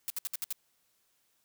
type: noise bursts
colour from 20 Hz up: blue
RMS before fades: -34 dBFS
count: 6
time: 0.08-0.526 s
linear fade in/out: 0 ms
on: 21 ms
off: 64 ms
effects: white hiss -73 dBFS RMS until 1.44 s